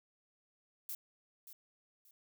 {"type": "noise with echo", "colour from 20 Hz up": "violet", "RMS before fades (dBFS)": -42, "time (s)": [0.89, 0.95], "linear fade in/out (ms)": 2, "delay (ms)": 580, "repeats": 2, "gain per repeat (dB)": -11, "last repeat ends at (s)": 2.11, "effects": []}